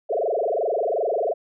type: tone with frequency modulation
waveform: sine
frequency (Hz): 554.4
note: C#5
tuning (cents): 0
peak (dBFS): -20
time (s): 0.09-1.34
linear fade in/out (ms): 20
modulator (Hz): 22.7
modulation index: 6.3
effects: none